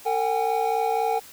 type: tone cluster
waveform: triangle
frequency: 453.2 / 753 / 817 Hz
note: A#4 / F#5 / G#5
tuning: -49 / +30 / -29 cents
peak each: -24 / -24 / -23 dBFS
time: 0.05-1.2 s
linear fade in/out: 20 ms
effects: white hiss -46 dBFS RMS until 1.32 s